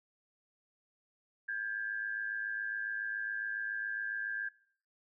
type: tone pair together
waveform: sine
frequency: 1592.8 / 1700 Hz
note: G6 / G#6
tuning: +27 / +40 cents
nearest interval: minor second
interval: 113 cents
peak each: -36 / -39 dBFS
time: 1.48-4.49 s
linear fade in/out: 10 ms
effects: noise-tail reverb RT60 0.5 s tail -20 dB re dry